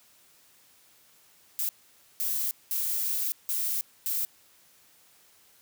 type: noise bursts at uneven times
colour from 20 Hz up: violet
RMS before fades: -29 dBFS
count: 5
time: 1.59-1.69 / 2.2-2.51 / 2.71-3.32 / 3.49-3.81 / 4.06-4.25 s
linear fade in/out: 0 ms
effects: white hiss -60 dBFS RMS until 5.61 s + high-pass 60 Hz 12 dB/octave